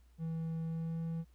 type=tone with pitch glide; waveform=triangle; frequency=162.8 to 164.5 Hz; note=E3 to E3; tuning=-21 to -3 cents; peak=-33 dBFS; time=0.18-1.25 s; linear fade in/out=50 ms; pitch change=+18 cents; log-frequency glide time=0.64-1.01 s; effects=added 60 Hz sine -60 dBFS peak until 1.34 s + pink hiss -75 dBFS RMS until 1.34 s